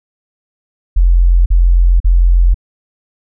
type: tone bursts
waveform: sine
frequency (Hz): 43.65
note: F1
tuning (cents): 0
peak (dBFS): -5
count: 3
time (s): 0.96-2.544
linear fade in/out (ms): 10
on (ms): 500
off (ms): 42
effects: none